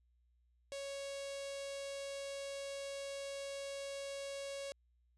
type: tone with notch filter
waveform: sawtooth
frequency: 554.4 Hz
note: C#5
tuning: in tune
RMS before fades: -44 dBFS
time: 0.72-4.72 s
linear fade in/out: 0 ms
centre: 1300 Hz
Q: 0.75
effects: added 60 Hz sine -70 dBFS peak until 5.17 s + resampled to 22050 Hz